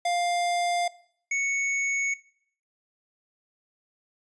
square tone pair in turn, 700 / 2217 Hz, F5 / C#7, +4 / 0 cents, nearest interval octave + minor sixth, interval 1996 cents, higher second, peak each -24 / -25 dBFS, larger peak first, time 0.05-0.88 / 1.31-2.14 s, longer neither, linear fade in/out 5 ms, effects noise-tail reverb RT60 0.6 s tail -20 dB re dry + resampled to 22050 Hz

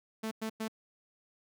sawtooth tone bursts, 220.5 Hz, A3, 4 cents sharp, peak -30 dBFS, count 3, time 0.23-0.682 s, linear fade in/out 10 ms, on 84 ms, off 100 ms, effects none

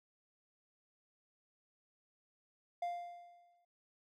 triangle tone with exponential decay, 698.5 Hz, F5, in tune, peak -32 dBFS, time 2.82-3.65 s, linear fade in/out 5 ms, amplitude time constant 180 ms, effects none

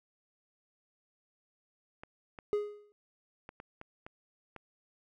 clicks, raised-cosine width 0.5 ms, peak -30 dBFS, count 7, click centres 2.035 / 2.388 / 3.491 / 3.601 / 3.814 / 4.065 / 4.563 s
triangle tone with exponential decay, 415.3 Hz, G#4, in tune, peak -23 dBFS, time 2.53-2.92 s, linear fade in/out 0 ms, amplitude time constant 83 ms
effects none

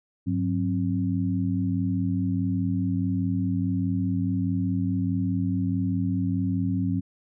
sine tone cluster, 101.4 / 182.9 / 267.7 Hz, G#2 / F#3 / C4, -41 / -20 / +40 cents, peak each -27 dBFS, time 0.26-7.01 s, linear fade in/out 20 ms, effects none

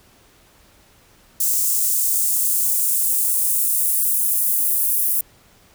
blue noise with high-pass filter sweep, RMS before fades -19 dBFS, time 1.4-5.21 s, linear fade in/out 5 ms, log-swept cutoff 7300 to 11000 Hz, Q 1.5, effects pink hiss -53 dBFS RMS until 5.74 s

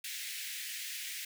pink high-pass noise, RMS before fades -41 dBFS, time 0.04-1.25 s, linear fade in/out 5 ms, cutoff 1800 Hz, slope 48 dB/octave, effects none

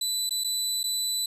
25% pulse tone with dropouts, 3986 Hz, B7, 15 cents sharp, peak -22 dBFS, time 0.01-1.26 s, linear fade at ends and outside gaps 5 ms, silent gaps 0.294-0.307 / 0.438-0.444 / 0.832-0.839 s, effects resampled to 32000 Hz

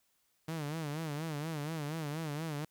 sawtooth tone with vibrato, 153.8 Hz, D#3, 20 cents flat, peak -32 dBFS, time 0.48-2.65 s, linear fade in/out 5 ms, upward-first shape sine, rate 4.2 Hz, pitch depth 120 cents each way, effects white hiss -75 dBFS RMS until 2.7 s

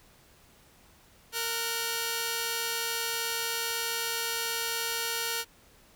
5% pulse tone pair together, 461.3 / 1463.5 Hz, A#4 / F#6, -18 / -19 cents, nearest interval octave + minor sixth, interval 1999 cents, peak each -20 / -22 dBFS, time 1.32-5.45 s, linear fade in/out 50 ms, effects pink hiss -59 dBFS RMS until 5.95 s

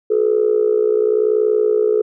sine tone with amplitude modulation, 428.2 Hz, A4, 47 cents flat, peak -8 dBFS, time 0.1-2.02 s, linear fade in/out 10 ms, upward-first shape sine, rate 60.9 Hz, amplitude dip 85%, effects tanh soft clip ceiling -5 dBFS

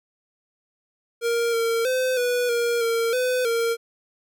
square tone with pitch steps, 467.3 / 459 / 513 / 490.1 / 472.1 / 459.9 / 504 / 462.3 Hz, A#4 / A#4 / C5 / B4 / A#4 / A#4 / B4 / A#4, +4 / -27 / -34 / -13 / +22 / -23 / +35 / -14 cents, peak -21 dBFS, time 1.21-3.77 s, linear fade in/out 50 ms, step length 320 ms, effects none

